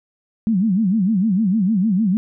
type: tone with vibrato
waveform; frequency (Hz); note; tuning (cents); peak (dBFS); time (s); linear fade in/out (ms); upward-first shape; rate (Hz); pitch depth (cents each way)
sine; 202.2; G#3; -46; -14; 0.47-2.17; 0; sine; 6.6; 220
effects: none